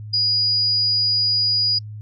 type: tone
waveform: sine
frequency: 4900 Hz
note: D#8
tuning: 27 cents flat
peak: -16 dBFS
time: 0.13-1.79 s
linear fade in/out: 10 ms
effects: added 106 Hz sine -31 dBFS peak until 2.01 s + Opus 48 kbps